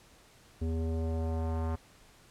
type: tone with low-pass filter sweep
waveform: square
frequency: 81.1 Hz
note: E2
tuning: 28 cents flat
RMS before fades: -32 dBFS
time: 0.61-1.76 s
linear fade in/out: 10 ms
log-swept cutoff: 360 to 1100 Hz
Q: 1.6
effects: pink hiss -59 dBFS RMS until 2.3 s + low-pass 11000 Hz 12 dB/octave